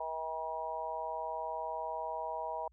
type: harmonic tone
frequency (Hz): 160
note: D#3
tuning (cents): +49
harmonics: 3 / 4 / 5 / 6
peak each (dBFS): -46 / -40 / -42 / -39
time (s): 0-2.68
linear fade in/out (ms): 5
effects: added 60 Hz sine -63 dBFS peak until 2.72 s